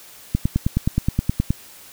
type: click train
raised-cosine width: 5 ms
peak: -5 dBFS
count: 12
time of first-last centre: 0.35-1.505 s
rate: 9.52 Hz
effects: white hiss -44 dBFS RMS until 1.92 s